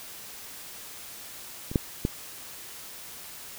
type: clicks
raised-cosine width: 3 ms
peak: -22 / -8 / -11 dBFS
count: 3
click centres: 1.715 / 1.758 / 2.051 s
effects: white hiss -43 dBFS RMS until 3.58 s